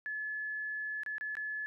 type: tone with dropouts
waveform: sine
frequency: 1717 Hz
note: A6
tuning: 43 cents flat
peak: -35 dBFS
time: 0.06-1.66 s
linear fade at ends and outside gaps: 0 ms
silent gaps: 1.034-1.062 / 1.182-1.21 / 1.353-1.369 s
effects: none